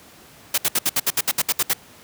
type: noise bursts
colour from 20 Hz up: white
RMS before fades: -19 dBFS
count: 12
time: 0.54-1.734 s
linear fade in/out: 5 ms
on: 39 ms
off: 66 ms
effects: pink hiss -47 dBFS RMS until 2.03 s + high-pass 100 Hz 12 dB/octave